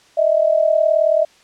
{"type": "tone pair together", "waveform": "sine", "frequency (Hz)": [615.1, 654], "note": ["D#5", "E5"], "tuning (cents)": [-20, -14], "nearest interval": "minor second", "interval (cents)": 106, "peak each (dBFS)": -15, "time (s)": [0.17, 1.25], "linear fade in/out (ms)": 10, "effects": ["white hiss -51 dBFS RMS until 1.43 s", "low-pass 6000 Hz 12 dB/octave"]}